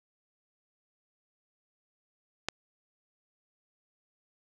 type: click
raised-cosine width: 0.2 ms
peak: -12 dBFS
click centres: 2.486 s
effects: none